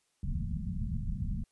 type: low-pass noise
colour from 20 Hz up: pink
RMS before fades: -34 dBFS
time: 0.23-1.44 s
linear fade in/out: 2 ms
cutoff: 230 Hz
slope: 96 dB/octave
effects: white hiss -75 dBFS RMS until 1.51 s + resampled to 24000 Hz